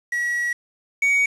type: tone pair in turn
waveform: triangle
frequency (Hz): 1923 / 2248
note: B6 / C#7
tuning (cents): -47 / +24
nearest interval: minor third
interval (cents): 271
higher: second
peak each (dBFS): -19 / -14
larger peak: second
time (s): 0.12-0.53 / 1.02-1.26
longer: first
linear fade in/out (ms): 5
effects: resampled to 24000 Hz + 7-bit